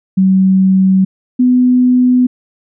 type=tone pair in turn; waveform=sine; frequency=189.7 / 250.3 Hz; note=F#3 / B3; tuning=+43 / +23 cents; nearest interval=perfect fourth; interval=480 cents; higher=second; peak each=-6 dBFS; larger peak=neither; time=0.17-1.05 / 1.39-2.27 s; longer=neither; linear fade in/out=10 ms; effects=none